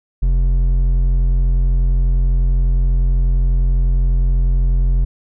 sine tone with hard clipping, 44.14 Hz, F1, 19 cents sharp, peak -13 dBFS, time 0.22-5.05 s, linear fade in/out 10 ms, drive 6 dB, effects none

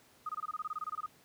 sine tone bursts, 1244.5 Hz, D#6, in tune, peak -34 dBFS, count 15, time 0.26-1.062 s, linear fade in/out 5 ms, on 32 ms, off 23 ms, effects pink hiss -63 dBFS RMS until 1.24 s + high-pass 100 Hz 12 dB/octave

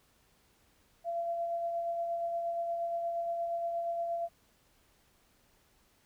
sine tone with tremolo, 681 Hz, F5, 44 cents flat, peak -30 dBFS, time 1.04-4.29 s, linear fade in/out 50 ms, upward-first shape sine, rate 8.5 Hz, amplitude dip 30%, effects pink hiss -68 dBFS RMS until 6.05 s

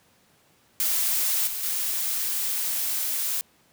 blue noise with level steps, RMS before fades -24 / -31 / -27 dBFS, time 0.8-3.41 s, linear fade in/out 0 ms, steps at 1.47 / 1.63 s, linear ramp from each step 5 ms, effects pink hiss -61 dBFS RMS until 3.72 s + high-pass 100 Hz 12 dB/octave

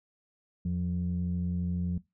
sine tone pair together, 84.61 / 176.6 Hz, E2 / F3, +46 / +20 cents, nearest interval octave + minor second, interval 1274 cents, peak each -31 / -28 dBFS, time 0.65-1.98 s, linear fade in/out 5 ms, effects noise-tail reverb RT60 0.2 s tail -20 dB re dry + tanh soft clip ceiling -23 dBFS

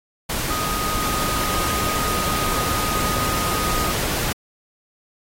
sine tone in noise, 1244.5 Hz, D#6, in tune, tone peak -25 dBFS, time 0.5-3.92 s, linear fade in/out 10 ms, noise pink, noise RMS -24 dBFS, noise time 0.29-4.33 s, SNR -4 dB, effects AAC 48 kbps

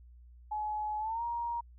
sine tone with pitch glide, 849 to 942 Hz, G#5 to A#5, +38 to +18 cents, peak -32 dBFS, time 0.51-1.61 s, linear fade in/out 10 ms, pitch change +180 cents, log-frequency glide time 0.99-1.23 s, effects added 60 Hz sine -52 dBFS peak until 1.78 s

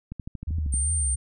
click train, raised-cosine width 5 ms, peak -22 dBFS, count 9, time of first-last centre 0.12-0.74 s, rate 12.9 Hz
sine tone with vibrato, 73.42 Hz, D2, in tune, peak -24 dBFS, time 0.47-1.16 s, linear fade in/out 10 ms, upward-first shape triangle, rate 2.7 Hz, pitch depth 200 cents each way
sine tone, 8870 Hz, C#9, in tune, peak -25 dBFS, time 0.72-1.16 s, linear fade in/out 20 ms
effects none

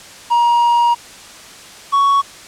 triangle tone pair in turn, 948 / 1115.4 Hz, A#5 / C#6, +29 / +10 cents, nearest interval minor third, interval 281 cents, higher second, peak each -8 dBFS, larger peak neither, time 0.3-0.95 / 1.92-2.22 s, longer first, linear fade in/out 20 ms, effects white hiss -37 dBFS RMS until 2.47 s + low-pass 8000 Hz 12 dB/octave

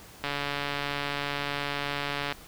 click train, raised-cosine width 0.3 ms, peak -14 dBFS, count 299, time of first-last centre 0.24-2.324 s, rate 143 Hz, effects pink hiss -49 dBFS RMS until 2.47 s

